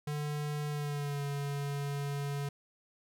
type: tone with pitch glide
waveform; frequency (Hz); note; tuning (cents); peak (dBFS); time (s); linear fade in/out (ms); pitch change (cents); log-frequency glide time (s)
square; 148.2 to 142; D3 to C#3; +16 to +42; -34; 0.07-2.49; 5; -74; 0.69-1.23
effects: none